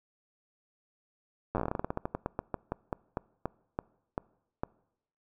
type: slowing click train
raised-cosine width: 1 ms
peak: -17 dBFS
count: 27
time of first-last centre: 1.55-4.635 s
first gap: 9 ms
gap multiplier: 1.17
effects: noise-tail reverb RT60 0.8 s tail -24 dB re dry